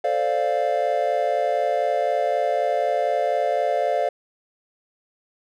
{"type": "chord", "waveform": "triangle", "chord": "D minor seventh", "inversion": "second", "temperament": "equal", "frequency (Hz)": [440, 523.3, 587.3, 698.5], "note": ["A4", "C5", "D5", "F5"], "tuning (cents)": [0, 0, 0, 0], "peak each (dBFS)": [-27, -24, -22, -21], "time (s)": [0.04, 4.09], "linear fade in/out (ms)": 5, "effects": []}